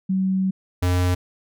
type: tone pair in turn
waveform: sine / square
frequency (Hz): 189.4 / 89.82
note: F#3 / F2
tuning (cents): +41 / +49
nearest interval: octave + minor second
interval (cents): 1292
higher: first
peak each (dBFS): -18 / -18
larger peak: neither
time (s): 0.09-0.51 / 0.82-1.15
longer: first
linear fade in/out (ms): 10
effects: none